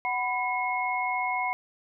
sine tone cluster, 746 / 990 / 2167 Hz, F#5 / B5 / C#7, +14 / +4 / -40 cents, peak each -30 dBFS, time 0.05-1.53 s, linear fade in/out 0 ms, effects none

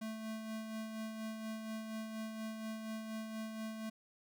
square tone with tremolo, 220 Hz, A3, in tune, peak -40 dBFS, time 0.01-3.9 s, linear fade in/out 10 ms, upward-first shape sine, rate 4.2 Hz, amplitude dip 40%, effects none

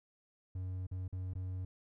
triangle tone with dropouts, 92.5 Hz, F#2, in tune, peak -35 dBFS, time 0.55-1.65 s, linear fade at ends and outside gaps 5 ms, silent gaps 0.868-0.913 / 1.08-1.126 / 1.336-1.352 s, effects none

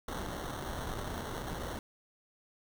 pink noise with sample-and-hold, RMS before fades -39 dBFS, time 0.08-1.79 s, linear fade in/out 2 ms, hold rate 2450 Hz, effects none

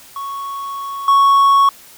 triangle tone with level steps, 1108.7 Hz, C#6, in tune, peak -21 / -6 dBFS, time 0.16-1.69 s, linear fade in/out 2 ms, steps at 1.08 s, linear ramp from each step 2 ms, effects white hiss -42 dBFS RMS until 1.97 s

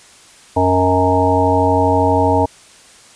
harmonic tone with a mistuned harmonic, 92.5 Hz, F#2, in tune, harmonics 1 / 3 / 5 / 7 / 9 / 10, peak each -18 / -18 / -18 / -18 / -18 / -18 dBFS, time 0.56-2.46 s, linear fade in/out 10 ms, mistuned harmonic 7, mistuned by -27 cents, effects white hiss -44 dBFS RMS until 3.15 s + resampled to 22050 Hz

